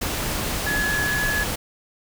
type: tone in noise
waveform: sine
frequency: 1694 Hz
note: G#6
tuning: 34 cents sharp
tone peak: -22 dBFS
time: 0.66-1.44 s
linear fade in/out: 10 ms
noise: pink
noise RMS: -26 dBFS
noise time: 0.01-1.56 s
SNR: +1 dB
effects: none